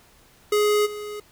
square tone with level steps, 418.2 Hz, G#4, 12 cents sharp, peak -18 / -32 dBFS, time 0.52-1.2 s, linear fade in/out 5 ms, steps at 0.85 s, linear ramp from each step 20 ms, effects pink hiss -55 dBFS RMS until 1.31 s

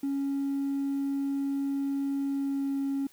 triangle tone with pitch glide, 277.2 to 275.3 Hz, C#4 to C#4, 0 to -12 cents, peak -24 dBFS, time 0.03-3.07 s, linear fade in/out 5 ms, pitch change -12 cents, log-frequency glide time 2.24-2.83 s, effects tanh soft clip ceiling -23 dBFS + white hiss -59 dBFS RMS until 3.12 s

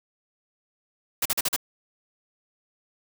white noise bursts, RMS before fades -24 dBFS, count 5, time 1.22-1.563 s, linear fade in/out 5 ms, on 35 ms, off 42 ms, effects none

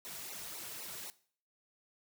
white noise with flanger, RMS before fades -45 dBFS, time 0.05-1.1 s, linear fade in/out 0 ms, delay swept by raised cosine 0.6 to 3.9 ms, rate 3.9 Hz, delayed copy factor -1, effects noise-tail reverb RT60 0.5 s tail -18 dB re dry

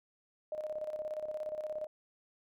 sine tone with tremolo, 614 Hz, D#5, 23 cents flat, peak -34 dBFS, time 0.52-1.87 s, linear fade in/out 2 ms, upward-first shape square, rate 17 Hz, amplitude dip 60%, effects none

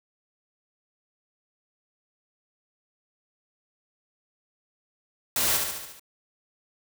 white noise with echo, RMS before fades -25 dBFS, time 5.36-5.57 s, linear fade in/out 2 ms, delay 71 ms, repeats 6, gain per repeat -4 dB, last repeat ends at 5.996 s, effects none

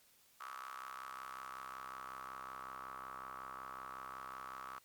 sawtooth ring-modulated tone, 65.41 Hz, C2, in tune, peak -39 dBFS, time 0.4-4.79 s, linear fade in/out 10 ms, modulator 1210 Hz, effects white hiss -68 dBFS RMS until 4.84 s + MP3 96 kbps

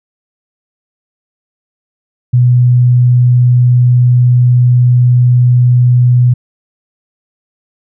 sine tone, 123.47 Hz, B2, in tune, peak -4 dBFS, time 2.33-6.34 s, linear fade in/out 10 ms, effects none

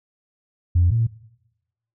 sine tone pair in turn, 87.31 / 114.69 Hz, F2 / A#2, 0 / -28 cents, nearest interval perfect fourth, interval 472 cents, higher second, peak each -12 / -16 dBFS, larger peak first, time 0.75-0.91 / 0.91-1.07 s, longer neither, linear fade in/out 10 ms, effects noise-tail reverb RT60 0.9 s tail -20 dB re dry + tanh soft clip ceiling -9 dBFS

